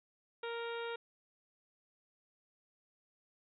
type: harmonic tone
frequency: 466.2 Hz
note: A#4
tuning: in tune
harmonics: 1 / 2 / 3 / 4 / 5 / 6 / 7 / 8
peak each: -40 / -46 / -46 / -53 / -52 / -54 / -55 / -53 dBFS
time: 0.43-0.96 s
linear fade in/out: 5 ms
effects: none